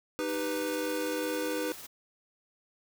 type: tone with exponential decay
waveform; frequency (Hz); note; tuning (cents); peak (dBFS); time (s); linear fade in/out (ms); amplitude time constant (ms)
sine; 1228; D#6; -23; -37; 0.19-0.28; 5; 19
type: chord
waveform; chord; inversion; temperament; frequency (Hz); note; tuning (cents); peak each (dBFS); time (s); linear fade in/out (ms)
square; Eb augmented; none; equal with one note detuned; 309.3 / 392 / 493.9; Eb4 / G4 / B4; -10 / 0 / 0; -35 / -39 / -34; 0.19-1.72; 0
type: noise with tremolo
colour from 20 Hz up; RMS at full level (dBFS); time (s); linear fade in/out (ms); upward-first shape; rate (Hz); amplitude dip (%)
white; -44; 0.28-1.87; 10; sine; 18; 30
effects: none